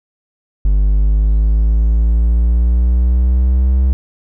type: linear sweep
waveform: triangle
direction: up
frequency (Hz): 49 to 65.41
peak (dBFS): -7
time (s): 0.65-3.93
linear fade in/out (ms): 0
effects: none